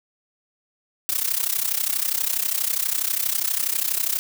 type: noise with amplitude modulation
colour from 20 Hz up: blue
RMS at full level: -20 dBFS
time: 1.09-4.19 s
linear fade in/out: 0 ms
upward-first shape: sine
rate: 32.3 Hz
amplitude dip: 85%
effects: none